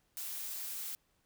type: noise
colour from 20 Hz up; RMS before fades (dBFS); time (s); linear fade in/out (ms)
blue; -41; 0.17-0.95; 0
effects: pink hiss -75 dBFS RMS until 1.25 s